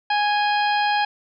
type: harmonic tone with a mistuned harmonic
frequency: 830 Hz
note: G#5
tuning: 1 cent flat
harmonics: 1 / 2 / 3 / 4 / 5 / 6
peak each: -19 / -25 / -29 / -31 / -33 / -35 dBFS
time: 0.1-1.05 s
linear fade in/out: 5 ms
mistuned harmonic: 4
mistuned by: -46 cents
effects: none